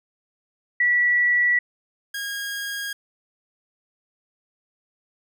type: tone pair in turn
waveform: sine / sawtooth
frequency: 1948 / 1632.4 Hz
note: B6 / G#6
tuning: -24 / -30 cents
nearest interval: minor third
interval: 306 cents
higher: first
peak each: -16 / -24 dBFS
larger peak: first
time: 0.8-1.59 / 2.14-2.93 s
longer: neither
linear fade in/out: 5 ms
effects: none